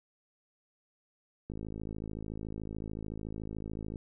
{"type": "click train", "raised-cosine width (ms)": 3, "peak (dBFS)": -27, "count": 133, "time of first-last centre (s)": [1.5, 3.958], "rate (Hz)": 53.7, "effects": []}